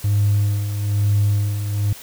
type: tone with tremolo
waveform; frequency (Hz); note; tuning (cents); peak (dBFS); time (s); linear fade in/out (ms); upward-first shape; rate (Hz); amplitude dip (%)
triangle; 102.5; G#2; -22; -10; 0.04-1.93; 5; sine; 1.1; 65
effects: tanh soft clip ceiling -10 dBFS + white hiss -39 dBFS RMS until 2.02 s